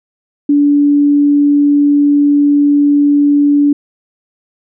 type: tone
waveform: sine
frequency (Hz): 288.7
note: D4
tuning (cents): -30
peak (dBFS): -6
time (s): 0.49-3.73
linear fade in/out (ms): 5
effects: none